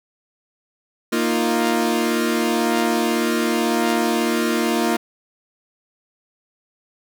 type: chord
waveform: sawtooth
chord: Bb suspended fourth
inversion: none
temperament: equal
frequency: 233.1 / 311.1 / 349.2 Hz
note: Bb3 / Eb4 / F4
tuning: 0 / 0 / 0 cents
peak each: -17 / -20 / -18 dBFS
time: 1.12-4.97 s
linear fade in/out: 10 ms
effects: none